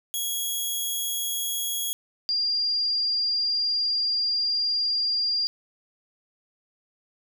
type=tone pair in turn; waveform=10% pulse / sine; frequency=3322 / 4793 Hz; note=G#7 / D8; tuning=0 / +34 cents; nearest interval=tritone; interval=634 cents; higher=second; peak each=-18 / -22 dBFS; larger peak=first; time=0.14-1.93 / 2.29-5.47 s; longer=second; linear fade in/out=0 ms; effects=none